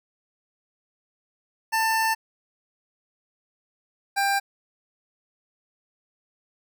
25% pulse tone pair in turn, 891 / 793.8 Hz, A5 / G5, +22 / +22 cents, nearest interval major second, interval 200 cents, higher first, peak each -17 dBFS, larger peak neither, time 1.72-2.15 / 4.16-4.4 s, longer first, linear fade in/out 20 ms, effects none

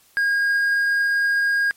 triangle tone, 1628 Hz, G#6, 35 cents flat, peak -15 dBFS, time 0.17-1.71 s, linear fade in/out 0 ms, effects white hiss -56 dBFS RMS until 1.76 s + MP3 64 kbps

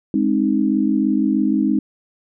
sine chord, Ab major, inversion none, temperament equal with one note detuned, 207.7 / 264.8 / 311.1 Hz, Ab3 / C4 / Eb4, 0 / +21 / 0 cents, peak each -19 dBFS, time 0.14-1.79 s, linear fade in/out 2 ms, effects none

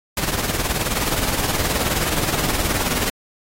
pink noise with tremolo, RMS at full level -19 dBFS, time 0.17-3.1 s, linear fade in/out 2 ms, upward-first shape triangle, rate 19 Hz, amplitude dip 65%, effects AAC 48 kbps

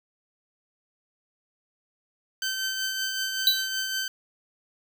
15% pulse tone with tremolo, 1543 Hz, G6, 28 cents flat, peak -19 dBFS, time 2.42-4.08 s, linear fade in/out 2 ms, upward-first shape triangle, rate 5.3 Hz, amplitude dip 40%
square tone with exponential decay, 3951 Hz, B7, in tune, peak -14 dBFS, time 3.47-3.68 s, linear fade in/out 1 ms, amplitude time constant 45 ms
effects none

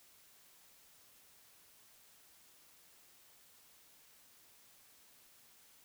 silence, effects white hiss -64 dBFS RMS until 5.84 s

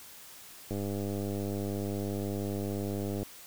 click train, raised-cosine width 2 ms, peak -22 dBFS, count 253, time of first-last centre 0.71-3.23 s, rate 100 Hz, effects white hiss -50 dBFS RMS until 3.46 s

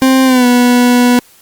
40% pulse tone with pitch glide, 262.8 to 245.2 Hz, C4 to B3, +8 to -12 cents, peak -5 dBFS, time 0.02-1.19 s, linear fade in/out 0 ms, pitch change -120 cents, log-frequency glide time 0.25-0.46 s, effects white hiss -44 dBFS RMS until 1.41 s + Opus 48 kbps

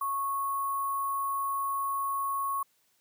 sine tone with sample-and-hold, 1100 Hz, C#6, 14 cents flat, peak -28 dBFS, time 0.01-2.63 s, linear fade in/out 5 ms, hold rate 11025 Hz, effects white hiss -70 dBFS RMS until 3 s + high-pass 60 Hz 12 dB/octave

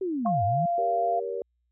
sine linear two-way sweep, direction down then up, 392 to 92.1 to 175.6 Hz, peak -26 dBFS, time 0.01-0.66 s, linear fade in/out 5 ms, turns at 0.44 s
sine tone with pitch glide, 698.5 to 691.3 Hz, F5 to F5, 0 to -18 cents, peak -23 dBFS, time 0.25-1.2 s, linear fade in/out 10 ms, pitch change -18 cents, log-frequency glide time 0.49-0.65 s
sine tone with exponential decay, 1078 Hz, C#6, 49 cents flat, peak -27 dBFS, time 0.26-0.36 s, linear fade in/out 1 ms, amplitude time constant 20 ms
sine chord, G diminished, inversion none, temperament just, 392 / 470.4 / 564.5 Hz, G4 / Bb4 / Db5, 0 / +16 / +31 cents, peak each -34 / -31 / -36 dBFS, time 0.78-1.42 s, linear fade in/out 2 ms
effects added 60 Hz sine -70 dBFS peak until 1.71 s

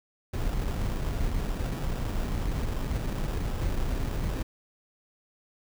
brown noise with sample-and-hold, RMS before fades -29 dBFS, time 0.33-4.43 s, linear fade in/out 10 ms, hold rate 2100 Hz, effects none

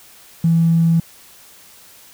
triangle tone, 165.7 Hz, E3, 9 cents sharp, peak -7 dBFS, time 0.44-1 s, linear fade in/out 5 ms, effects tanh soft clip ceiling -9 dBFS + white hiss -45 dBFS RMS until 2.13 s

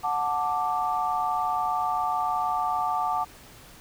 sine chord, D major, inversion first, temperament just, 734.2 / 881 / 1174.7 Hz, F#5 / A5 / D6, -14 / +2 / 0 cents, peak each -28 dBFS, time 0.03-3.25 s, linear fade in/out 20 ms, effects pink hiss -49 dBFS RMS until 3.8 s

